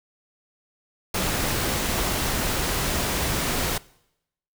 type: noise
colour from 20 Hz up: pink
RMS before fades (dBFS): -25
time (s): 1.14-3.78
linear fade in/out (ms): 5
effects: noise-tail reverb RT60 0.8 s tail -22 dB re dry